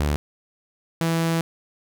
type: tone pair in turn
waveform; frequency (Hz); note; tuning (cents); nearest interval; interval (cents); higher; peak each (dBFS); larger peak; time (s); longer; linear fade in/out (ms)
sawtooth; 73.5 / 165; D2 / E3; +2 / +2; octave + major second; 1400; second; -16; neither; 0-0.16 / 1.01-1.41; second; 0
effects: none